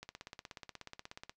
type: click train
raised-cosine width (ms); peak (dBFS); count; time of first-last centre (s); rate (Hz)
0.2; -28; 22; 0.03-1.295; 16.6
effects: noise-tail reverb RT60 0.1 s tail -18 dB re dry